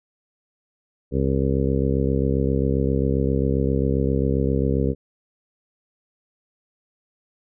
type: harmonic tone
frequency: 67.5 Hz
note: C#2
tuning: 45 cents flat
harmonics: 1 / 2 / 3 / 4 / 5 / 6 / 7 / 8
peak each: -24 / -24 / -26 / -26 / -35 / -27 / -27 / -35 dBFS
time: 1.11-4.95 s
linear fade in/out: 50 ms
effects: none